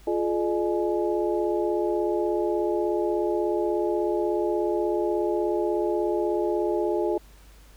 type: tone cluster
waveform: sine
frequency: 347.3 / 423.8 / 606 / 842 Hz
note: F4 / G#4 / D#5 / G#5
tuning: -10 / +35 / -46 / +24 cents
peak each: -25 / -27 / -30 / -33 dBFS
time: 0.07-7.18 s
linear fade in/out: 5 ms
effects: added 50 Hz sine -49 dBFS peak until 7.76 s + pink hiss -56 dBFS RMS until 7.76 s